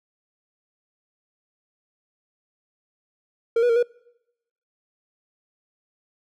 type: tone with pitch steps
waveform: triangle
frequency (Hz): 461 / 485.8 / 461.5 / 482.9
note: A#4 / B4 / A#4 / B4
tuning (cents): -19 / -29 / -17 / -39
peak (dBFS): -14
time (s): 3.56-3.828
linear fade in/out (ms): 5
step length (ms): 67
effects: noise-tail reverb RT60 0.9 s tail -26 dB re dry